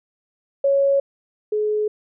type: tone pair in turn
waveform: sine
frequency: 554.4 / 424.2 Hz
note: C#5 / G#4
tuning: 0 / +37 cents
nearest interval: perfect fourth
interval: 463 cents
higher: first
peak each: -14 / -18 dBFS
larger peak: first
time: 0.64-1 / 1.52-1.88 s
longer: neither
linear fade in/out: 5 ms
effects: none